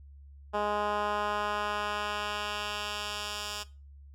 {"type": "tone with band-pass filter sweep", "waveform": "10% pulse", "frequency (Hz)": 207.7, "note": "G#3", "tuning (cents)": 0, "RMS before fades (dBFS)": -33, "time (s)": [0.53, 3.64], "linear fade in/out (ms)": 20, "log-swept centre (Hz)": [780, 5100], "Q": 0.88, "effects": ["noise-tail reverb RT60 0.3 s tail -18 dB re dry", "added 70 Hz sine -48 dBFS peak until 4.14 s"]}